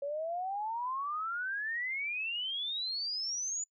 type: exponential sweep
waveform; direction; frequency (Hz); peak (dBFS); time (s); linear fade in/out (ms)
sine; up; 554.4 to 7020; -33; 0.02-3.64; 5
effects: noise-tail reverb RT60 0.1 s tail -25 dB re dry